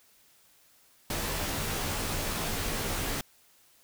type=noise with comb filter; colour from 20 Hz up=pink; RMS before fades=-32 dBFS; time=1.1-3.21 s; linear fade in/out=2 ms; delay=16 ms; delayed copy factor=-0.85; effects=white hiss -62 dBFS RMS until 3.83 s